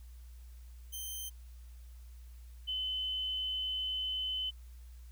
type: tone pair in turn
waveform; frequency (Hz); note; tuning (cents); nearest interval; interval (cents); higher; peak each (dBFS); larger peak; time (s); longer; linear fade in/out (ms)
5% pulse / sine; 3112 / 3036; G7 / F#7; -13 / +44; unison; 43; first; -31 / -33; first; 0.92-1.3 / 2.67-4.51; second; 20
effects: added 60 Hz sine -48 dBFS peak until 5.11 s + white hiss -67 dBFS RMS until 5.11 s